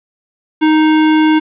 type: tone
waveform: square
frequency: 311.1 Hz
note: D#4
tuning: in tune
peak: -8 dBFS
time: 0.61-1.4 s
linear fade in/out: 20 ms
effects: resampled to 8000 Hz + 7-bit